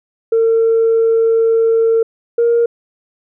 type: tone pair in turn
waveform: sine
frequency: 453.6 / 468.8 Hz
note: A#4 / A#4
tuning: -47 / +10 cents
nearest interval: minor second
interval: 57 cents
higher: second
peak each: -8 dBFS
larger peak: neither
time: 0.32-2.03 / 2.38-2.66 s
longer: first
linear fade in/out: 5 ms
effects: tanh soft clip ceiling -6 dBFS